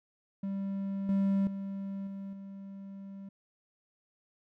triangle tone with level steps, 196 Hz, G3, in tune, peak -30 / -23 / -33 / -36 / -40 dBFS, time 0.43-3.29 s, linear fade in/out 5 ms, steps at 1.09 / 1.47 / 2.07 / 2.33 s, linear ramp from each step 2 ms, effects none

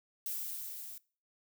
violet noise with level ramp, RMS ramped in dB -37 to -47 dBFS, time 0.26-0.98 s, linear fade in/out 2 ms, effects noise-tail reverb RT60 0.4 s tail -22 dB re dry

